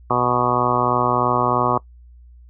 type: harmonic tone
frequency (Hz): 123.1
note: B2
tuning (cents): -5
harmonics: 1 / 2 / 3 / 4 / 5 / 6 / 7 / 8 / 9 / 10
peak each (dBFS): -27 / -27 / -25 / -27 / -26 / -25 / -26 / -25 / -21 / -26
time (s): 0.1-1.78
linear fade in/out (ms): 5
effects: noise-tail reverb RT60 0.1 s tail -21 dB re dry + added 60 Hz sine -42 dBFS peak until 2.49 s